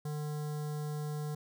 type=tone with notch filter; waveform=square; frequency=150 Hz; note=D3; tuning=37 cents sharp; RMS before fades=-37 dBFS; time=0.05-1.35 s; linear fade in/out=5 ms; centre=2500 Hz; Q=0.72; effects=none